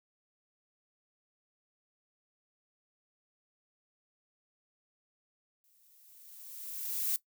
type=noise with exponential growth; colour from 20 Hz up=violet; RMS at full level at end=-30 dBFS; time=5.64-7.16 s; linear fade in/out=0 ms; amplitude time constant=330 ms; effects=noise-tail reverb RT60 0.1 s tail -18 dB re dry